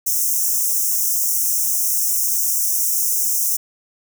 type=high-pass noise; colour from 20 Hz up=white; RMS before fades=-19 dBFS; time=0.06-3.57 s; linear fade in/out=10 ms; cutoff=5500 Hz; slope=96 dB/octave; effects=none